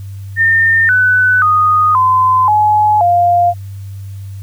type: tone with pitch steps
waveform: sine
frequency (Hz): 1814 / 1499.2 / 1239 / 1024 / 846.3 / 699.4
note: A#6 / F#6 / D#6 / C6 / G#5 / F5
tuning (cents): -48 / +22 / -8 / -38 / +32 / +2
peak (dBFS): -7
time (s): 0.36-3.54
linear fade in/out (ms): 50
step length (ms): 530
effects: added 98 Hz sine -24 dBFS peak until 4.42 s + white hiss -48 dBFS RMS until 4.42 s